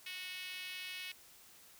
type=tone with high-pass filter; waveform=5% pulse; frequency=367.9 Hz; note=F#4; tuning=10 cents flat; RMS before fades=-45 dBFS; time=0.06-1.12 s; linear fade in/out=5 ms; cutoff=2400 Hz; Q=2.4; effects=white hiss -60 dBFS RMS until 1.79 s